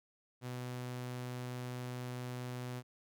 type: tone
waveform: sawtooth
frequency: 124.6 Hz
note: B2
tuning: 16 cents sharp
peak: -36 dBFS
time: 0.41-2.83 s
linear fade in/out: 50 ms
effects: none